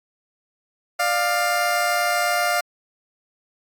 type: tone pair together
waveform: 20% pulse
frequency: 594.2 / 702 Hz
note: D5 / F5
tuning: +20 / +9 cents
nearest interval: minor third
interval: 289 cents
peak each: -20 / -15 dBFS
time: 0.99-2.61 s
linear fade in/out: 10 ms
effects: AAC 64 kbps